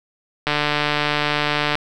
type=click train; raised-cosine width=0.3 ms; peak=-3 dBFS; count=191; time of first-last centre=0.47-1.754 s; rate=148 Hz; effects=none